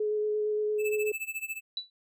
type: tone with vibrato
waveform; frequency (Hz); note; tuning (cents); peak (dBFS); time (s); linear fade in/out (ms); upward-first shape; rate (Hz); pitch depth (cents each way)
sine; 423.7; G#4; +35; -26; 0-1.12; 5; square; 8.7; 9
type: tone with tremolo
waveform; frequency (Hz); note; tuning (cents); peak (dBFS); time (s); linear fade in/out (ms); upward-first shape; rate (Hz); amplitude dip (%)
square; 2627; E7; -7; -31; 0.78-1.61; 50; sine; 14; 90
type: tone with exponential decay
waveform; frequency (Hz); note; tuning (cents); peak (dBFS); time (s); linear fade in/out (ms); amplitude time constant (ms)
sine; 3951; B7; 0; -27; 1.77-1.9; 2; 28
effects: none